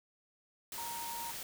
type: tone in noise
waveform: sine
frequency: 932.3 Hz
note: A#5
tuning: in tune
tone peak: -41 dBFS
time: 0.78-1.31 s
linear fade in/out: 2 ms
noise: white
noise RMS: -43 dBFS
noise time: 0.72-1.43 s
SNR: -1 dB
effects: none